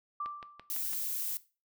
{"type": "tone with exponential decay", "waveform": "sine", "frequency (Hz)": 1174.7, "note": "D6", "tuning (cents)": 0, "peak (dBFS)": -32, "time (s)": [0.2, 0.8], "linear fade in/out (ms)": 5, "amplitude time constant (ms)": 130}
{"type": "click train", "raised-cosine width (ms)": 0.3, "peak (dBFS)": -30, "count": 5, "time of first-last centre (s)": [0.26, 0.932], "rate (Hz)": 5.95}
{"type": "noise", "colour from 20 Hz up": "violet", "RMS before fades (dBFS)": -35, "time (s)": [0.7, 1.37], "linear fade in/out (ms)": 0}
{"effects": ["noise-tail reverb RT60 0.3 s tail -17 dB re dry"]}